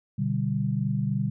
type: chord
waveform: sine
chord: G major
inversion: first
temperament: equal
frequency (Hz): 123.47 / 146.83 / 196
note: B2 / D3 / G3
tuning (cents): 0 / 0 / 0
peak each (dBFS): -28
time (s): 0.18-1.3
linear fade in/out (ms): 10
effects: none